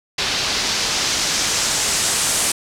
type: noise with low-pass filter sweep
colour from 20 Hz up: white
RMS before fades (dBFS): -20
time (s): 0.18-2.52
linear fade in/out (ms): 5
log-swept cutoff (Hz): 4400 to 8900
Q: 1.5
effects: none